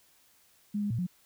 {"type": "tone with pitch steps", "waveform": "sine", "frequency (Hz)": [206.7, 205.1, 116, 179.2], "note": ["G#3", "G#3", "A#2", "F3"], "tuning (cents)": [-8, -21, -8, 45], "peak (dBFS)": -28, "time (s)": [0.74, 1.068], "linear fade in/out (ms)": 10, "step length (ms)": 82, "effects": ["white hiss -64 dBFS RMS until 1.25 s"]}